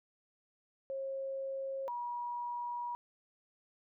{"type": "tone pair in turn", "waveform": "sine", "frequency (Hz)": [540, 962.2], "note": ["C#5", "B5"], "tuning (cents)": [-45, -45], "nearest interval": "minor seventh", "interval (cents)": 1000, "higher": "second", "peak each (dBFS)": [-36, -36], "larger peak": "neither", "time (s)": [[0.9, 1.88], [1.88, 2.95]], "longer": "second", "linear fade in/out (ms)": 0, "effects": []}